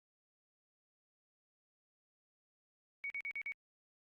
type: tone bursts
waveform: sine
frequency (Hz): 2239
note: C#7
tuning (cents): +17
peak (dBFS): -38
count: 5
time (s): 3.04-3.521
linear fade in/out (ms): 0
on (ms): 61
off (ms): 44
effects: Opus 48 kbps